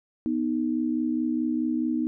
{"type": "tone pair together", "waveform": "sine", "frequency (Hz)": [246.4, 311.1], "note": ["B3", "D#4"], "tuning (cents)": [-4, 0], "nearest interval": "major third", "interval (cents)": 404, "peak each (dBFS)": -26, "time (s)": [0.26, 2.07], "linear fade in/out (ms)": 0, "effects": []}